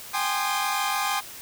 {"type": "chord", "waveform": "sawtooth", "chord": "Ab major seventh", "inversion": "third", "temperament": "equal with one note detuned", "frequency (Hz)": [784, 830.6, 1046.5, 1220.3], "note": ["G5", "Ab5", "C6", "Eb6"], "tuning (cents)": [0, 0, 0, -34], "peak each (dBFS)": -26, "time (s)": [0.13, 1.21], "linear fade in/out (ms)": 20, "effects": ["white hiss -41 dBFS RMS until 1.41 s"]}